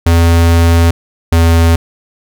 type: tone pair in turn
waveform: square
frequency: 84.1 / 83.23 Hz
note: E2 / E2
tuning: +35 / +17 cents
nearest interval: unison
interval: 18 cents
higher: first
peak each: -6 dBFS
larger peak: neither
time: 0.06-0.91 / 1.32-1.76 s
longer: first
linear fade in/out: 5 ms
effects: none